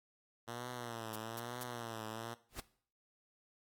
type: tone with vibrato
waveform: 5% pulse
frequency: 116.54 Hz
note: A#2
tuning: in tune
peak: -31 dBFS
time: 0.47-2.35 s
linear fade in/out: 20 ms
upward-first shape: triangle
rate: 1.1 Hz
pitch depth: 120 cents each way
type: noise bursts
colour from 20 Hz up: blue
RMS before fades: -45 dBFS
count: 3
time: 1.13-1.637 s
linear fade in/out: 5 ms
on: 29 ms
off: 210 ms
type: noise with exponential growth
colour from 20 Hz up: pink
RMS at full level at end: -39 dBFS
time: 2.49-2.6 s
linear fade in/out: 2 ms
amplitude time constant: 23 ms
effects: noise-tail reverb RT60 0.5 s tail -18 dB re dry + AAC 64 kbps